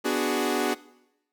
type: chord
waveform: sawtooth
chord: G# half-diminished seventh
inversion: first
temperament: equal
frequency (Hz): 246.9 / 293.7 / 370 / 415.3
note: B3 / D4 / F#4 / G#4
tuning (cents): 0 / 0 / 0 / 0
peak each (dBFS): -26 / -25 / -24 / -26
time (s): 0.04-0.75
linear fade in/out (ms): 20
effects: noise-tail reverb RT60 0.9 s tail -20 dB re dry